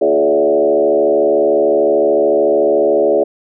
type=tone with frequency modulation; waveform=sine; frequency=493.9 Hz; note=B4; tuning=in tune; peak=-9 dBFS; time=0.01-3.24 s; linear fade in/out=10 ms; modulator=73.6 Hz; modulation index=2.1; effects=none